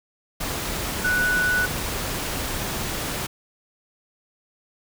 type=tone in noise; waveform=sine; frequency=1480 Hz; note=F#6; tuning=in tune; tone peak=-19 dBFS; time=1.04-1.66 s; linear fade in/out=10 ms; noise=pink; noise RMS=-28 dBFS; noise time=0.4-3.27 s; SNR=+6 dB; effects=none